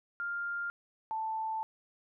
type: tone pair in turn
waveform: sine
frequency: 1400 / 881.9 Hz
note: F6 / A5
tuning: +4 / +4 cents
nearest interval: minor sixth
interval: 800 cents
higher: first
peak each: -33 / -32 dBFS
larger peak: second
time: 0.2-0.7 / 1.11-1.63 s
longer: second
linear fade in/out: 0 ms
effects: none